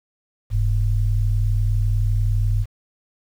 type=tone pair together; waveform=sine; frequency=44.1 / 104.1 Hz; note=F1 / G#2; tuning=+18 / +5 cents; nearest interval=octave + minor third; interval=1487 cents; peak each=-19 dBFS; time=0.5-2.66 s; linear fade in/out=50 ms; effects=8-bit